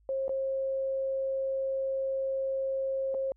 sine tone with dropouts, 536 Hz, C5, 42 cents sharp, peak -28 dBFS, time 0.09-3.32 s, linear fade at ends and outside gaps 1 ms, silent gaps 0.281-0.293 / 3.143-3.147 s, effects added 52 Hz sine -61 dBFS peak until 3.36 s

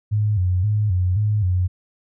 sine tone with vibrato, 98 Hz, G2, in tune, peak -16 dBFS, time 0.11-1.68 s, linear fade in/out 20 ms, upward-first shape square, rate 1.9 Hz, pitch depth 130 cents each way, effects none

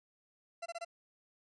40% pulse tone bursts, 679 Hz, F5, 49 cents flat, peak -38 dBFS, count 4, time 0.62-0.849 s, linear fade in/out 10 ms, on 40 ms, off 23 ms, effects resampled to 22050 Hz

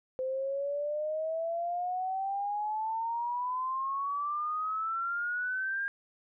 sine exponential sweep, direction up, 514 to 1619 Hz, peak -30 dBFS, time 0.19-5.88 s, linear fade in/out 0 ms, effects none

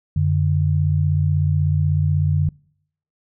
sine tone pair together, 91.52 / 147.8 Hz, F#2 / D3, -18 / +11 cents, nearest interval minor sixth, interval 829 cents, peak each -18 dBFS, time 0.16-2.49 s, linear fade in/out 5 ms, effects noise-tail reverb RT60 0.7 s tail -26 dB re dry

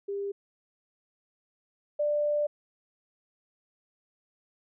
sine tone pair in turn, 400 / 591.2 Hz, G4 / D5, +35 / +11 cents, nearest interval perfect fifth, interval 676 cents, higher second, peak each -30 / -24 dBFS, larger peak second, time 0.08-0.32 / 1.99-2.47 s, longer second, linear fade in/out 10 ms, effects none

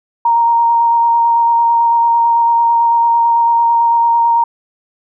sine tone with vibrato, 932.3 Hz, A#5, in tune, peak -8 dBFS, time 0.25-4.44 s, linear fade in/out 5 ms, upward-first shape square, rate 9 Hz, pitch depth 9 cents each way, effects none

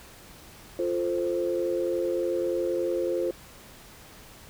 sine chord, F major, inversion none, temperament equal, 349.2 / 440 / 523.3 Hz, F4 / A4 / C5, 0 / 0 / 0 cents, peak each -27 / -32 / -28 dBFS, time 0.79-3.31 s, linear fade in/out 2 ms, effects tanh soft clip ceiling -15 dBFS + pink hiss -49 dBFS RMS until 4.49 s

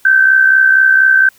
sine tone with amplitude modulation, 1549 Hz, G6, 21 cents flat, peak -3 dBFS, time 0.05-1.29 s, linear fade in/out 5 ms, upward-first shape sine, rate 64.2 Hz, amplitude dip 55%, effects white hiss -48 dBFS RMS until 1.38 s

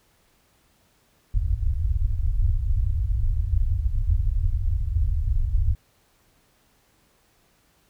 pink low-pass noise, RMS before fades -22 dBFS, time 1.34-5.75 s, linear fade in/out 5 ms, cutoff 100 Hz, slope 48 dB/octave, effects pink hiss -63 dBFS RMS until 7.89 s

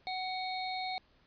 harmonic tone with a mistuned harmonic, 745 Hz, F#5, 12 cents sharp, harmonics 1 / 3 / 5 / 6, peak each -36 / -42 / -44 / -43 dBFS, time 0.07-0.98 s, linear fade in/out 0 ms, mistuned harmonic 6, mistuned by -97 cents, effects pink hiss -67 dBFS RMS until 1.26 s + resampled to 11025 Hz

